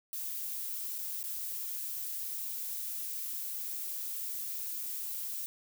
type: noise with dropouts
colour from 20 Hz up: violet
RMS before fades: -38 dBFS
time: 0.13-5.46 s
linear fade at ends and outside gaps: 0 ms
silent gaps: 0.982-0.987 / 1.229-1.239 s
effects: none